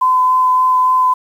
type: tone with vibrato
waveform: sine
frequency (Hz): 1018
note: C6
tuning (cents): -48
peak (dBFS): -9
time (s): 0.01-1.14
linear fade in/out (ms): 10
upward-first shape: sine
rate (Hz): 3.5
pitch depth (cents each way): 8
effects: 7-bit